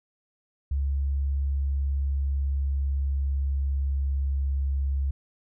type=tone with pitch glide; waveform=sine; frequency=69.3 to 68.58 Hz; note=C#2 to C#2; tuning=0 to -18 cents; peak=-23 dBFS; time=0.71-5.11 s; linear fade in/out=5 ms; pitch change=-18 cents; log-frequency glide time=1.01-4.55 s; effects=none